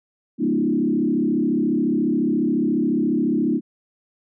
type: tone with frequency modulation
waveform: sine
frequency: 269.2 Hz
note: C4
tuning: 49 cents sharp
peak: -17 dBFS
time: 0.38-3.61 s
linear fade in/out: 50 ms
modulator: 34.3 Hz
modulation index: 2
effects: none